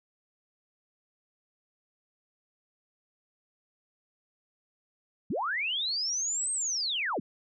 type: linear two-way sweep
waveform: sine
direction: up then down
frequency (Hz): 133.2 to 8440 to 133.2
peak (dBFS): -28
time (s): 5.3-7.2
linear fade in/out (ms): 5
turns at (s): 6.52
effects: none